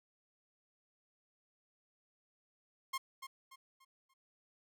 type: tone with echo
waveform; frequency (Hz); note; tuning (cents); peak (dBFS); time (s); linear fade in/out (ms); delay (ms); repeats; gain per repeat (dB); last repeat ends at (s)
sawtooth; 1067; C6; +34; -32; 2.93-2.98; 10; 290; 4; -9; 4.14
effects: none